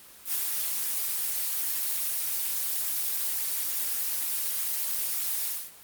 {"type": "noise with ADSR envelope", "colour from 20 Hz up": "blue", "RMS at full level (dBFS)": -27, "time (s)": [0.25, 5.72], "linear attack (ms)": 84, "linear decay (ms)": 37, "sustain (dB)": -2, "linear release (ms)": 250, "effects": ["white hiss -50 dBFS RMS until 5.83 s", "Opus 24 kbps"]}